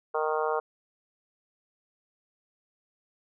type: harmonic tone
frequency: 155 Hz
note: D#3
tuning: 6 cents flat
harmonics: 3 / 4 / 5 / 6 / 7 / 8 / 9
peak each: -29 / -33 / -33 / -35 / -34 / -36 / -38 dBFS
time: 0.14-0.6 s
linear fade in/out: 10 ms
effects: none